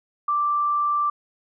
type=tone; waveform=sine; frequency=1174.7 Hz; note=D6; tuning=in tune; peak=-19 dBFS; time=0.28-1.1 s; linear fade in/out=5 ms; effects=none